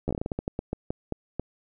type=slowing click train; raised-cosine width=2 ms; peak=-15 dBFS; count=16; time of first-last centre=0.08-1.396 s; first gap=12 ms; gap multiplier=1.25; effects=none